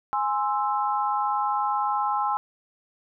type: chord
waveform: sine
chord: Ab augmented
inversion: none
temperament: equal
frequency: 830.6 / 1046.5 / 1318.5 Hz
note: Ab5 / C6 / E6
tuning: 0 / 0 / 0 cents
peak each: -25 / -27 / -29 dBFS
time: 0.13-2.37 s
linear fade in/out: 0 ms
effects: none